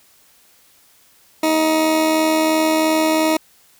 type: tone with amplitude modulation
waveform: 20% pulse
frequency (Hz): 315.4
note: D#4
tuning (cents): +24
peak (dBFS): -8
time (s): 1.43-3.37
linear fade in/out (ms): 5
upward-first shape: sine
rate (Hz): 82.9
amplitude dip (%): 30
effects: white hiss -53 dBFS RMS until 3.79 s